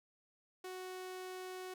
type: tone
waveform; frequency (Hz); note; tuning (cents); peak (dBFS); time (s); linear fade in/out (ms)
sawtooth; 370; F#4; 0; -40; 0.64-1.74; 5
effects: none